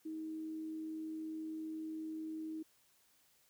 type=tone with amplitude modulation; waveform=sine; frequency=316.5 Hz; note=D#4; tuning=30 cents sharp; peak=-39 dBFS; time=0.05-2.63 s; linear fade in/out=10 ms; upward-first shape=sine; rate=91.5 Hz; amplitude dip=25%; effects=white hiss -71 dBFS RMS until 3.49 s